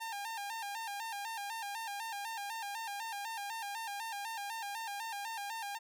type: tone with vibrato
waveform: sawtooth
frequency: 855 Hz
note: A5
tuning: 50 cents flat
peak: -35 dBFS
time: 0-5.79 s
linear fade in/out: 20 ms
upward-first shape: square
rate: 4 Hz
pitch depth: 100 cents each way
effects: none